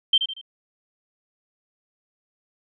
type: tone with echo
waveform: sine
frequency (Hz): 3136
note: G7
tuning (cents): 0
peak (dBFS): -13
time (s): 0.13-0.18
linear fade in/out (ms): 5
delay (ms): 78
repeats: 3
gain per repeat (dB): -8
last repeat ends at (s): 0.414
effects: none